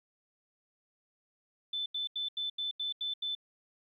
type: tone bursts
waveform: sine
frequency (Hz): 3520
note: A7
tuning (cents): 0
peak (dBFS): -32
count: 8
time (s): 1.73-3.351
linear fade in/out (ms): 5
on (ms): 130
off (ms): 83
effects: 12-bit